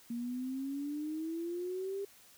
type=exponential sweep; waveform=sine; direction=up; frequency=233.1 to 401.5 Hz; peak=-35 dBFS; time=0.1-2.05 s; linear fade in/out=5 ms; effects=white hiss -60 dBFS RMS until 2.37 s